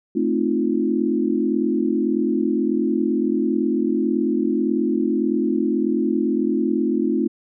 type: chord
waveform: sine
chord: F dominant seventh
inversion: first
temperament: equal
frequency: 220 / 261.6 / 311.1 / 349.2 Hz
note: A3 / C4 / Eb4 / F4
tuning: 0 / 0 / 0 / 0 cents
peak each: -23 dBFS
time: 0.15-7.28 s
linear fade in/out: 10 ms
effects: none